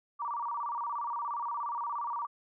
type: tone with vibrato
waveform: sine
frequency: 1046.5 Hz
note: C6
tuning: in tune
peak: -32 dBFS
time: 0.19-2.27 s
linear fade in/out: 20 ms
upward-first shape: square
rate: 17 Hz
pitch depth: 180 cents each way
effects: none